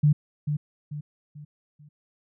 sine tone with echo, 148.3 Hz, D3, 17 cents sharp, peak -15 dBFS, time 0.03-0.13 s, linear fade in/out 10 ms, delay 440 ms, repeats 4, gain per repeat -8 dB, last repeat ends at 1.89 s, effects none

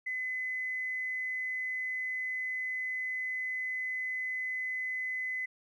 triangle tone with tanh clipping, 2025 Hz, B6, 43 cents sharp, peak -32 dBFS, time 0.06-5.46 s, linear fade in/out 10 ms, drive 3 dB, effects none

